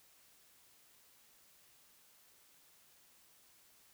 silence, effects white hiss -66 dBFS RMS until 3.93 s

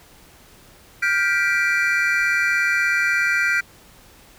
triangle chord, G dominant seventh, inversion third, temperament just, 1411.2 / 1568 / 1960 / 2352 Hz, F6 / G6 / B6 / D7, +18 / 0 / -14 / +2 cents, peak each -21 dBFS, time 1.02-3.61 s, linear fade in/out 10 ms, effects pink hiss -49 dBFS RMS until 4.38 s

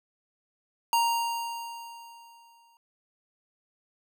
square tone with exponential decay, 932.3 Hz, A#5, in tune, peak -21 dBFS, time 0.93-2.77 s, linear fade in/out 1 ms, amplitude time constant 400 ms, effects none

